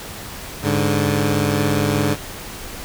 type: tone pair together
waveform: 15% pulse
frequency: 102.39 / 144.9 Hz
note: G#2 / D3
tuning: -24 / -23 cents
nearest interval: tritone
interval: 601 cents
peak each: -13 dBFS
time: 0.62-2.17 s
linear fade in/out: 50 ms
effects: pink hiss -33 dBFS RMS until 2.84 s